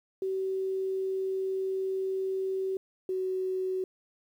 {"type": "tone pair in turn", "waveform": "sine", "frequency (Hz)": [381.5, 374.3], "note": ["G4", "F#4"], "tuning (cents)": [-47, 20], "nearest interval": "unison", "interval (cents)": 33, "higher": "first", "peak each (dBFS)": -28, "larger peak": "neither", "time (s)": [[0.22, 2.77], [3.09, 3.84]], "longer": "first", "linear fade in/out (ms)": 2, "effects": ["10-bit"]}